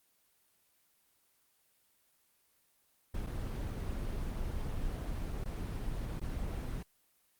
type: noise with dropouts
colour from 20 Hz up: brown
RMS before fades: -37 dBFS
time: 3.14-6.83 s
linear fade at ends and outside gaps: 5 ms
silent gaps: 3.265-3.269 / 5.443-5.457 / 6.198-6.214 s
effects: white hiss -72 dBFS RMS until 7.39 s + Opus 24 kbps